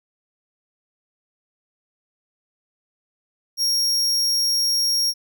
40% pulse tone, 5580 Hz, F8, 2 cents flat, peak -17 dBFS, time 3.57-5.14 s, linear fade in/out 50 ms, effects none

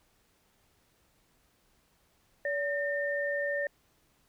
sine tone pair together, 571.9 / 1813 Hz, D5 / A#6, -46 / -49 cents, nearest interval octave + minor sixth, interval 1997 cents, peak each -31 / -32 dBFS, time 2.45-3.67 s, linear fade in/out 2 ms, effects pink hiss -69 dBFS RMS until 4.28 s

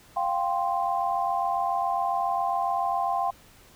sine chord, F suspended second, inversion none, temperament just, 698.5 / 785.8 / 1047.7 Hz, F5 / G5 / C6, 0 / +4 / +2 cents, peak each -28 / -27 / -29 dBFS, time 0.16-3.31 s, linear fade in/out 10 ms, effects pink hiss -54 dBFS RMS until 3.75 s

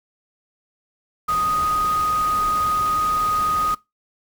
sine tone in noise, 1244.5 Hz, D#6, in tune, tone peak -18 dBFS, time 1.28-3.75 s, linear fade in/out 10 ms, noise pink, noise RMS -33 dBFS, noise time 1.28-3.75 s, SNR +12 dB, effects noise-tail reverb RT60 0.2 s tail -20 dB re dry

